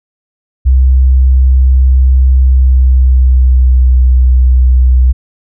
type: tone with pitch glide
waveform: sine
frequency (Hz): 64.8 to 63.06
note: C2 to B1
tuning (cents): -16 to +37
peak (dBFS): -3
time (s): 0.65-5.13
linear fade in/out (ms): 20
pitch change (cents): -47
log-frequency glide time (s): 2.4-3.87
effects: none